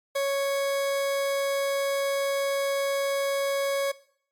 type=tone; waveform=40% pulse; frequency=554.4 Hz; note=C#5; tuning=in tune; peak=-23 dBFS; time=0.15-3.92 s; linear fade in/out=10 ms; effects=noise-tail reverb RT60 0.6 s tail -19 dB re dry + MP3 64 kbps